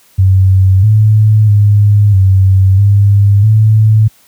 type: tone with pitch steps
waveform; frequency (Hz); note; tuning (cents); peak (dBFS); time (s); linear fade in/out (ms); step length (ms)
sine; 95 / 107.4 / 103.2 / 95.6 / 100.9 / 108.7; F#2 / A2 / G#2 / G2 / G#2 / A2; +46 / -41 / -10 / -43 / -49 / -21; -3; 0.18-4.08; 10; 650
effects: white hiss -47 dBFS RMS until 4.27 s + high-pass 60 Hz 12 dB/octave